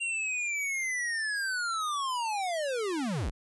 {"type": "linear sweep", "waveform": "square", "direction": "down", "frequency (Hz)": [2781, 30.48], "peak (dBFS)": -30, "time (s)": [0, 3.31], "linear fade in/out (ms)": 20, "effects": ["resampled to 24000 Hz"]}